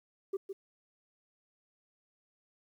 sine tone with echo, 390 Hz, G4, 9 cents flat, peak -28 dBFS, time 0.33-0.37 s, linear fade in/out 10 ms, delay 160 ms, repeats 1, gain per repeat -8 dB, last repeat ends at 0.53 s, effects tanh soft clip ceiling -29 dBFS + 11-bit

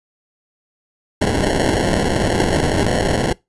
violet noise with sample-and-hold, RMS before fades -17 dBFS, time 1.21-3.33 s, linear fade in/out 10 ms, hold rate 1225 Hz, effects noise-tail reverb RT60 0.2 s tail -23 dB re dry + resampled to 24000 Hz

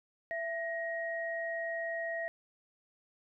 sine tone pair together, 666 / 1883.7 Hz, E5 / A#6, +18 / +18 cents, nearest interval octave + tritone, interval 1800 cents, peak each -36 / -37 dBFS, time 0.31-2.28 s, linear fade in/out 0 ms, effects none

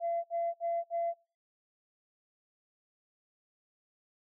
sine tone bursts, 680 Hz, F5, 46 cents flat, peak -29 dBFS, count 4, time 0-1.14 s, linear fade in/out 50 ms, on 240 ms, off 60 ms, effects noise-tail reverb RT60 0.3 s tail -19 dB re dry + tanh soft clip ceiling -25 dBFS

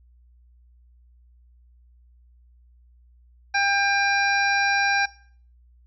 harmonic tone, 798 Hz, G5, 31 cents sharp, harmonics 1 / 2 / 3 / 5 / 6 / 7, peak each -24 / -22 / -26 / -34 / -37 / -31 dBFS, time 3.54-5.06 s, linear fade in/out 10 ms, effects noise-tail reverb RT60 0.5 s tail -20 dB re dry + added 60 Hz sine -52 dBFS peak until 5.86 s

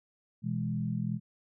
sine chord, E major, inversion second, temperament equal, 123.47 / 164.81 / 207.7 Hz, B2 / E3 / G#3, 0 / 0 / 0 cents, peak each -34 dBFS, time 0.42-1.2 s, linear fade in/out 50 ms, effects none

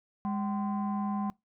sine tone cluster, 204.4 / 768 / 1033 Hz, G#3 / G5 / C6, -27 / -36 / -22 cents, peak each -29 / -36 / -38 dBFS, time 0.25-1.3 s, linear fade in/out 0 ms, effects noise-tail reverb RT60 0.2 s tail -24 dB re dry + tanh soft clip ceiling -23 dBFS

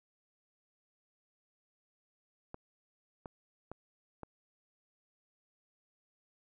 clicks, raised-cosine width 1 ms, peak -29 dBFS, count 4, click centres 2.544 / 3.258 / 3.716 / 4.233 s, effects none

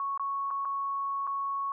sine tone with dropouts, 1107 Hz, C#6, 3 cents flat, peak -29 dBFS, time 0-1.72 s, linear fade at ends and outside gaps 1 ms, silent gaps 0.176-0.196 / 0.505-0.51 / 0.65-0.654 / 1.269-1.274 s, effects none

